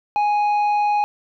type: tone with tanh clipping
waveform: sine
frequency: 830.6 Hz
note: G#5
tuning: in tune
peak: -17 dBFS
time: 0.16-1.04 s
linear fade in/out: 0 ms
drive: 6 dB
effects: none